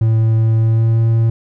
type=tone with pitch glide; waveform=triangle; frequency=111.8 to 113.82 Hz; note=A2 to A#2; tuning=+28 to -41 cents; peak=-8 dBFS; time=0.01-1.3 s; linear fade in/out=5 ms; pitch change=+31 cents; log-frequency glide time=0.45-1.03 s; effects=none